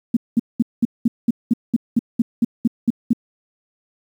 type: tone bursts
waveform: sine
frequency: 233.1 Hz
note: A#3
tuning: in tune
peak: -11 dBFS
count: 14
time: 0.14-3.132 s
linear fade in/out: 5 ms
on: 28 ms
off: 200 ms
effects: 8-bit